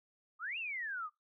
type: exponential two-way sweep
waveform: sine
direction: up then down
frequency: 1173 to 2834 to 1173 Hz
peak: -37 dBFS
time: 0.39-1.1 s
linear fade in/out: 50 ms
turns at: 0.58 s
effects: noise-tail reverb RT60 0.2 s tail -25 dB re dry